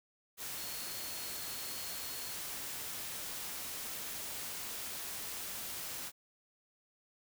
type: tone in noise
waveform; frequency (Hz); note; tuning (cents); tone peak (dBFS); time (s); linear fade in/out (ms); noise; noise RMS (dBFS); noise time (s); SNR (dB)
sine; 4317; C#8; -47; -49; 0.55-2.37; 50; white; -42; 0.37-6.12; -10
effects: none